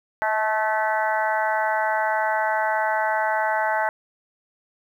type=harmonic tone with a mistuned harmonic; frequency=217.3 Hz; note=A3; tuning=21 cents flat; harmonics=3 / 4 / 5 / 6 / 7 / 8 / 9; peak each=-26 / -23 / -33 / -35 / -27 / -34 / -31 dBFS; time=0.22-3.89 s; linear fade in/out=0 ms; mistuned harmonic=3; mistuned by=-20 cents; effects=9-bit